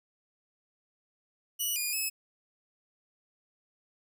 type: tone with pitch steps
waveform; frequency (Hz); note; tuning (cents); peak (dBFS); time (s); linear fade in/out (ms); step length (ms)
5% pulse; 2941 / 2438 / 2585; F#7 / D#7 / E7; -11 / -36 / -34; -21; 1.59-2.1; 20; 170
effects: none